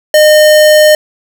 square tone, 610 Hz, D#5, 34 cents flat, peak -3 dBFS, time 0.14-0.95 s, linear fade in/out 2 ms, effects none

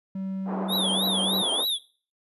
triangle tone, 191.5 Hz, G3, 40 cents flat, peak -27 dBFS, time 0.15-1.42 s, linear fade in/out 5 ms
white band-pass noise, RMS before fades -33 dBFS, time 0.45-1.66 s, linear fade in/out 50 ms, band 270 to 940 Hz, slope 24 dB/octave
square tone with vibrato, 3520 Hz, A7, in tune, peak -24 dBFS, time 0.68-1.79 s, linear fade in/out 50 ms, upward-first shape triangle, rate 3.3 Hz, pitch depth 210 cents each way
effects noise-tail reverb RT60 0.4 s tail -19 dB re dry + resampled to 32000 Hz

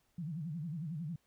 sine tone with vibrato, 160 Hz, D#3, 49 cents sharp, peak -37 dBFS, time 0.18-1.16 s, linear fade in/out 5 ms, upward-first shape sine, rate 11 Hz, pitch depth 190 cents each way, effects pink hiss -75 dBFS RMS until 1.26 s

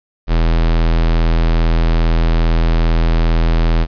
square tone, 41.2 Hz, E1, in tune, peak -11 dBFS, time 0.27-3.87 s, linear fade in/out 50 ms, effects resampled to 11025 Hz + 8-bit

